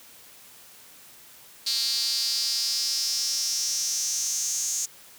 square tone with high-pass filter sweep, 124.8 Hz, B2, 19 cents sharp, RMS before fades -27 dBFS, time 1.66-4.86 s, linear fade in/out 10 ms, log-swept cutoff 4400 to 6600 Hz, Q 6.6, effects white hiss -50 dBFS RMS until 5.18 s + high-pass 60 Hz 12 dB/octave

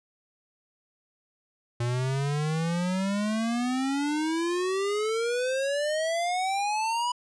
square exponential sweep, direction up, 117.9 to 987.8 Hz, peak -26 dBFS, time 1.8-7.12 s, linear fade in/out 5 ms, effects resampled to 22050 Hz

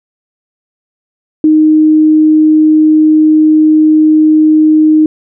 sine tone, 310 Hz, D#4, 6 cents flat, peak -3 dBFS, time 1.44-5.06 s, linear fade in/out 2 ms, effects none

